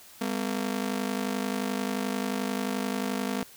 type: ring-modulated tone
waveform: sawtooth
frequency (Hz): 228.2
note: A#3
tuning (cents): -37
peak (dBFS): -21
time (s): 0.21-3.43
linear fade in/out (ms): 2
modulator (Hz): 25.7
effects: white hiss -51 dBFS RMS until 3.56 s